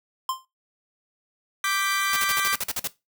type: tone with exponential decay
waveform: square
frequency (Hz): 1046.5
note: C6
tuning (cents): 0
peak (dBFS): -22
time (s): 0.29-0.45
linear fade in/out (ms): 2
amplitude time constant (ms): 33
type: chord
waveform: sawtooth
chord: G major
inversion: second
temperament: equal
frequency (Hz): 1174.7 / 1568 / 1975.5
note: D6 / G6 / B6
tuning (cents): 0 / 0 / 0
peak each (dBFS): -22 / -24 / -26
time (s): 1.64-2.55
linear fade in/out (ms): 2
type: noise bursts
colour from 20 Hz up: white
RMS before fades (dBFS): -27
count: 10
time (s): 2.13-2.874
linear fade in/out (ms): 2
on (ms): 33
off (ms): 46
effects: noise-tail reverb RT60 0.2 s tail -17 dB re dry